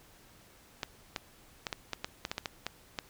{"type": "clicks", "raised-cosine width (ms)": 0.2, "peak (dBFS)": -16, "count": 12, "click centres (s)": [0.832, 1.162, 1.668, 1.728, 1.933, 2.045, 2.251, 2.315, 2.381, 2.458, 2.666, 2.988], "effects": ["pink hiss -59 dBFS RMS until 3.09 s"]}